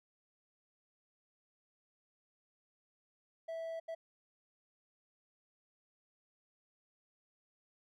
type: tone bursts at uneven times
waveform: triangle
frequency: 656 Hz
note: E5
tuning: 9 cents flat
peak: -37 dBFS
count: 2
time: 3.48-3.8 / 3.88-3.95 s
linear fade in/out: 10 ms
effects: none